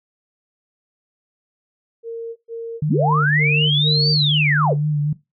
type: tone bursts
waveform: sine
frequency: 459.8 Hz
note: A#4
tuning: 24 cents flat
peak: -25 dBFS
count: 5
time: 2.03-4.16 s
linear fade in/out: 50 ms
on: 330 ms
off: 120 ms
type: tone with vibrato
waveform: sine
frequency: 149 Hz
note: D3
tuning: 25 cents sharp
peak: -16 dBFS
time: 2.82-5.13 s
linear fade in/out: 5 ms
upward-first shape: sine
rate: 4 Hz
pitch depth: 35 cents each way
type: linear two-way sweep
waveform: sine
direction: up then down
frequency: 136.2 to 4699 to 365 Hz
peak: -16 dBFS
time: 2.89-4.74 s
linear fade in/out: 10 ms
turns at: 4.11 s
effects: noise-tail reverb RT60 0.2 s tail -17 dB re dry